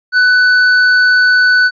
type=tone with hard clipping; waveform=sine; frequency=1494 Hz; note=F#6; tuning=16 cents sharp; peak=-8 dBFS; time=0.12-1.71 s; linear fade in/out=50 ms; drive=9 dB; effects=resampled to 11025 Hz